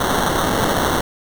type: noise with sample-and-hold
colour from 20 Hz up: blue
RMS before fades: -18 dBFS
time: 0-1.01 s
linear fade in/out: 5 ms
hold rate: 2450 Hz
effects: none